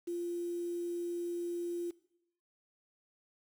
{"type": "tone with quantisation", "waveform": "sine", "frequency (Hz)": 346.3, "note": "F4", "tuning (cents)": -15, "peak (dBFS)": -34, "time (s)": [0.07, 1.91], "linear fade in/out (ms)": 10, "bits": 9, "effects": ["noise-tail reverb RT60 0.8 s tail -20 dB re dry"]}